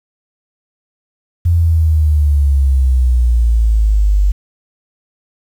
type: exponential sweep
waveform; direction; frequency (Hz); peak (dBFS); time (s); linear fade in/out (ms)
sine; down; 86.4 to 48.25; -8; 1.45-4.32; 10
effects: 7-bit